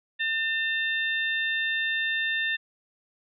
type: harmonic tone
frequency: 900 Hz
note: A5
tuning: 39 cents sharp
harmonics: 2 / 3 / 4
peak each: -26 / -32 / -32 dBFS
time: 0.19-2.57 s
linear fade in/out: 20 ms
effects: none